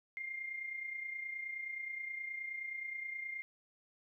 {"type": "tone with amplitude modulation", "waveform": "sine", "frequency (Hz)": 2113, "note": "C7", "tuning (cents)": 16, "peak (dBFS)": -37, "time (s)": [0.17, 3.42], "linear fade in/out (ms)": 0, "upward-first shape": "sine", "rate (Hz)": 29.5, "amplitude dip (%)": 55, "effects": ["13-bit"]}